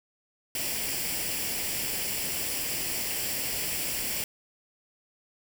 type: noise with comb filter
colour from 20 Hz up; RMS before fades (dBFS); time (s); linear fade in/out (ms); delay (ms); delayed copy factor
white; -31; 0.55-4.24; 2; 0.39; +0.6
effects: none